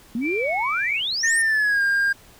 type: exponential sweep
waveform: sine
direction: up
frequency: 220 to 10230 Hz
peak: -22 dBFS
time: 0.15-1.42 s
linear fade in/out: 2 ms
type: tone with vibrato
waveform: sine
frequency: 2275 Hz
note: C#7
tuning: 44 cents sharp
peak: -24 dBFS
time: 0.21-1.01 s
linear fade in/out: 50 ms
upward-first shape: sine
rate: 2.1 Hz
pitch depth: 68 cents each way
type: tone with pitch glide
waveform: triangle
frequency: 1825 to 1607.2 Hz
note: A#6 to G6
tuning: -37 to +43 cents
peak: -15 dBFS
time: 1.23-2.13 s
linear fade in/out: 10 ms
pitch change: -220 cents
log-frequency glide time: 1.4-1.82 s
effects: tanh soft clip ceiling -10 dBFS + pink hiss -50 dBFS RMS until 2.39 s